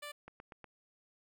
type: tone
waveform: 10% pulse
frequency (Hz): 587.3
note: D5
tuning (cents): 0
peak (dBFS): -35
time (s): 0.02-0.12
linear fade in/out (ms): 10
type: click train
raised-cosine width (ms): 0.5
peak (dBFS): -34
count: 4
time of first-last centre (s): 0.28-0.643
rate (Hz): 8.27
effects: none